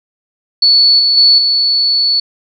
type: tone with level steps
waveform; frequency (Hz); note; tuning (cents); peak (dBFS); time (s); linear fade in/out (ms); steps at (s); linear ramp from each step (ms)
sine; 4435; C#8; 0; -5 / -8 / -4 / -9; 0.62-2.2; 5; 0.99 / 1.17 / 1.38; 5
effects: none